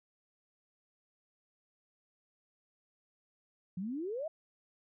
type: exponential sweep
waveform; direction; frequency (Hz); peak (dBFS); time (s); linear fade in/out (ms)
sine; up; 172.3 to 668; -35; 3.77-4.28; 5
effects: none